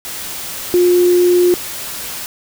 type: tone in noise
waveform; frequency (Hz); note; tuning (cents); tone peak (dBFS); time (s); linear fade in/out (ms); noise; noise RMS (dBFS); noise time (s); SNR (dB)
sine; 355.5; F4; +31; -8; 0.74-1.54; 0; white; -26; 0.05-2.26; +15
effects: none